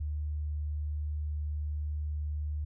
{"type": "tone", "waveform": "sine", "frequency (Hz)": 74.9, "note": "D2", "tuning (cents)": 35, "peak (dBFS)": -31, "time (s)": [0, 2.65], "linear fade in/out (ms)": 10, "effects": []}